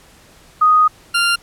sine / 20% pulse tone pair in turn, 1244.5 / 1392.4 Hz, D#6 / F6, 0 / -6 cents, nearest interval major second, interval 194 cents, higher second, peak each -8 dBFS, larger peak neither, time 0.61-0.88 / 1.14-1.36 s, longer first, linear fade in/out 10 ms, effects pink hiss -47 dBFS RMS until 1.42 s + low-pass 12000 Hz 12 dB/octave

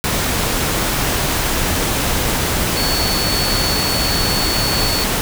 sine tone in noise, 4435 Hz, C#8, in tune, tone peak -20 dBFS, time 2.77-5.04 s, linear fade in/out 0 ms, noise pink, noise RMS -18 dBFS, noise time 0.04-5.21 s, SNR -5 dB, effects none

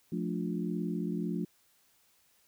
harmonic tone with a mistuned harmonic, 58.8 Hz, A#1, 16 cents sharp, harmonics 3 / 4 / 5 / 6, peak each -34 / -36 / -38 / -40 dBFS, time 0.12-1.45 s, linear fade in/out 5 ms, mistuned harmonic 4, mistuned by -130 cents, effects white hiss -68 dBFS RMS until 2.47 s

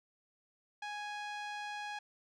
5% pulse tone with low-pass filter, 830.6 Hz, G#5, in tune, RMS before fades -42 dBFS, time 0.82-1.99 s, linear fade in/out 5 ms, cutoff 2000 Hz, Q 0.52, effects none

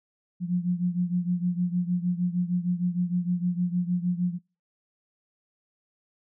sine beating tone pair, 175.7 / 182.2 Hz, F3 / F#3, +11 / -26 cents, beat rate 6.5 Hz, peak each -25 / -28 dBFS, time 0.4-4.39 s, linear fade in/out 50 ms, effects noise-tail reverb RT60 0.3 s tail -26 dB re dry

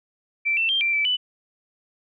sine tone with pitch steps, 2336 / 2679 / 3175 / 2356 / 2316 / 2986 Hz, D7 / E7 / G7 / D7 / D7 / F#7, -10 / +27 / +21 / +5 / -25 / +15 cents, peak -19 dBFS, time 0.45-1.17 s, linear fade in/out 20 ms, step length 120 ms, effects none

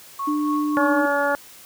sine tone with tremolo, 1104 Hz, C#6, 7 cents flat, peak -23 dBFS, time 0.19-1 s, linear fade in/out 5 ms, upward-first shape sine, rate 3.6 Hz, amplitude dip 60%
sine tone, 298.2 Hz, D4, 27 cents sharp, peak -20 dBFS, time 0.27-1.06 s, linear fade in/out 10 ms
harmonic tone, 284.9 Hz, C#4, 48 cents sharp, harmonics 1 / 2 / 3 / 4 / 5 / 6, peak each -30 / -22 / -25 / -29 / -24 / -29 dBFS, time 0.77-1.35 s, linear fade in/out 0 ms
effects white hiss -45 dBFS RMS until 1.65 s + high-pass 80 Hz 12 dB/octave

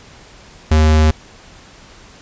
square tone, 77.78 Hz, D#2, in tune, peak -9 dBFS, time 0.71-1.11 s, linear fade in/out 5 ms, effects pink hiss -42 dBFS RMS until 2.21 s + resampled to 16000 Hz

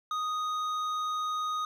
sine tone with hard clipping, 1244.5 Hz, D#6, in tune, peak -31 dBFS, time 0.11-1.65 s, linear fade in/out 2 ms, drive 8 dB, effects none

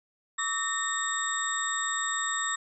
sine tone cluster, 1139 / 1286 / 1833 / 3672 / 7670 Hz, C#6 / E6 / A#6 / A#7 / A#8, +47 / -43 / -30 / -27 / +48 cents, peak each -34 / -37 / -32 / -37 / -32 dBFS, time 0.38-2.56 s, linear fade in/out 10 ms, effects none

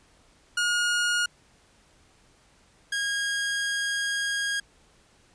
sawtooth tone pair in turn, 1434 / 1632.6 Hz, F6 / G#6, +45 / -30 cents, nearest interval major second, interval 225 cents, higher second, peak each -19 / -22 dBFS, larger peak first, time 0.57-1.26 / 2.92-4.6 s, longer second, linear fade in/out 5 ms, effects pink hiss -60 dBFS RMS until 5.34 s + resampled to 22050 Hz

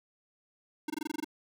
square tone bursts, 305.4 Hz, D#4, 32 cents flat, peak -32 dBFS, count 9, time 0.88-1.245 s, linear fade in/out 5 ms, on 21 ms, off 22 ms, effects none

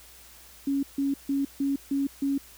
sine tone bursts, 277.2 Hz, C#4, in tune, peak -23 dBFS, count 6, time 0.67-2.38 s, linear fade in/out 5 ms, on 160 ms, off 150 ms, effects added 60 Hz sine -57 dBFS peak until 2.57 s + white hiss -51 dBFS RMS until 2.57 s

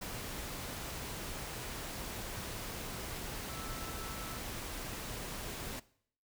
sine tone in noise, 1318.5 Hz, E6, in tune, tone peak -49 dBFS, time 3.49-4.38 s, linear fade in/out 10 ms, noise pink, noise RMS -42 dBFS, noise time 0.01-5.8 s, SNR -10 dB, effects noise-tail reverb RT60 0.6 s tail -20 dB re dry

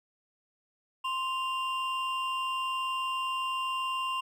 triangle tone pair together, 1046.5 / 2794 Hz, C6 / F7, 0 / 0 cents, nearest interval octave + perfect fourth, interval 1700 cents, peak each -29 / -33 dBFS, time 1.04-4.21 s, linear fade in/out 10 ms, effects none

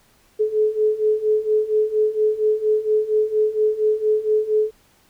sine beating tone pair, 426.6 / 430.9 Hz, G#4 / A4, +46 / -36 cents, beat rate 4.3 Hz, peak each -21 / -18 dBFS, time 0.39-4.71 s, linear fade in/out 20 ms, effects pink hiss -57 dBFS RMS until 5.09 s

